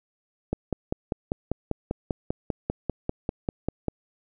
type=click train; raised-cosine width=2 ms; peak=-12 dBFS; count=18; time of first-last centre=0.53-3.883 s; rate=5.07 Hz; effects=none